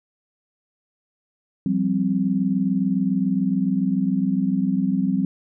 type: chord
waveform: sine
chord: F suspended second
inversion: none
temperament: equal with one note detuned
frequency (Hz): 174.61 / 194.42 / 261.6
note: F3 / G3 / C4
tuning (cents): 0 / -14 / 0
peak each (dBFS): -25 / -21 / -23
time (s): 1.66-5.25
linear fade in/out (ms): 2
effects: none